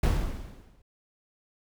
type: noise with exponential decay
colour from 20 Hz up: brown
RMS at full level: -20 dBFS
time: 0.03-0.82 s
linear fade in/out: 5 ms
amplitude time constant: 170 ms
effects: none